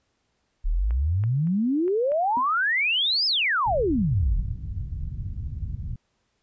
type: exponential two-way sweep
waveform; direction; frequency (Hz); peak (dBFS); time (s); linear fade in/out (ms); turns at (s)
sine; up then down; 34.23 to 5270 to 34.23; -20; 0.64-4.42; 20; 3.26
type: clicks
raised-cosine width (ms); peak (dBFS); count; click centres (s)
0.5; -28 / -27 / -37 / -31 / -28; 5; 0.908 / 1.238 / 1.472 / 1.88 / 2.119
type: tone with exponential decay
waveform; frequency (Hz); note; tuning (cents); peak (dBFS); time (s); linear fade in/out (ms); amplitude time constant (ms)
sine; 255.3; C4; -42; -27; 2.37-2.49; 1; 24
type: low-pass noise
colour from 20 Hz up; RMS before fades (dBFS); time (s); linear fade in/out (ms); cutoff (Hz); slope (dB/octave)
white; -31; 3.66-5.96; 5; 120; 24
effects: pink hiss -72 dBFS RMS until 6.42 s + resampled to 16000 Hz